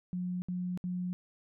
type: tone bursts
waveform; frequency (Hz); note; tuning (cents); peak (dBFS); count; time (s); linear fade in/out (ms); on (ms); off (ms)
sine; 180; F#3; -47; -32; 3; 0.13-1.13; 0; 290; 65
effects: none